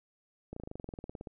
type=slowing click train; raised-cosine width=2 ms; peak=-28 dBFS; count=17; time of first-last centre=0.53-1.272 s; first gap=34 ms; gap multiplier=1.04; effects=none